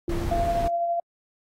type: tone with exponential decay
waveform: sine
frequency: 341.2 Hz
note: F4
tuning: 40 cents flat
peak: -25 dBFS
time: 0.08-0.91 s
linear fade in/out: 1 ms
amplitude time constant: 180 ms
type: noise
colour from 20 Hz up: brown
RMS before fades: -28 dBFS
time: 0.09-0.68 s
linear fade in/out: 5 ms
type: tone with tremolo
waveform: sine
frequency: 686 Hz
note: F5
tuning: 31 cents flat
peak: -21 dBFS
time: 0.31-1 s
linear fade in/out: 5 ms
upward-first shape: sine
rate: 12 Hz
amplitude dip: 30%
effects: AAC 48 kbps